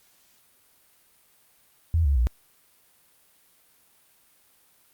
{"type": "tone with pitch steps", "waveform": "sine", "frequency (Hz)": [82.41, 70.1, 59.63], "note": ["E2", "C#2", "A#1"], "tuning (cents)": [0, 20, 40], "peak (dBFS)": -18, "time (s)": [1.94, 2.27], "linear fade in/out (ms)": 0, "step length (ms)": 110, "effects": ["white hiss -61 dBFS RMS until 4.93 s", "Opus 48 kbps"]}